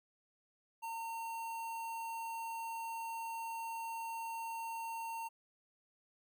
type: tone with notch filter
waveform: square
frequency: 912 Hz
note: A#5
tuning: 38 cents flat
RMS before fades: -42 dBFS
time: 0.82-5.29 s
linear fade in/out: 20 ms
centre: 5100 Hz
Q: 1.4
effects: none